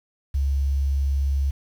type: tone with quantisation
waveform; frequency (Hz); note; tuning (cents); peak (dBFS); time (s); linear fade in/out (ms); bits
sine; 69; C#2; -7; -19; 0.34-1.51; 10; 8
effects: none